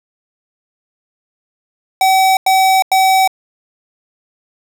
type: tone bursts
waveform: square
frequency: 762 Hz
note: G5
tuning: 49 cents flat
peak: -9 dBFS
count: 3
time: 2.01-3.276 s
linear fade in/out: 2 ms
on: 360 ms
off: 93 ms
effects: none